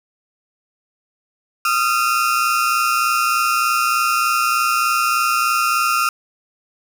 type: tone pair together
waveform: 35% pulse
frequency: 1244.5 / 1367.8 Hz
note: D#6 / F6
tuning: 0 / -36 cents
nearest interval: major second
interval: 164 cents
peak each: -17 / -16 dBFS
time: 1.65-6.09 s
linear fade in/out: 2 ms
effects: 8-bit